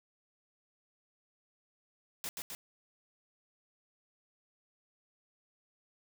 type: noise with echo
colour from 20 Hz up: white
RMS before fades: -39 dBFS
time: 2.24-2.29 s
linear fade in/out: 0 ms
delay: 130 ms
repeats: 2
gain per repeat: -2 dB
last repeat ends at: 2.55 s
effects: none